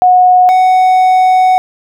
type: tone pair in turn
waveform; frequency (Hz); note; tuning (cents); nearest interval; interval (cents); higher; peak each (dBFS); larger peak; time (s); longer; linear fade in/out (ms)
sine / triangle; 730 / 743.2; F#5 / F#5; -24 / +7; unison; 31; second; -3; neither; 0.02-0.49 / 0.49-1.58; second; 0
effects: none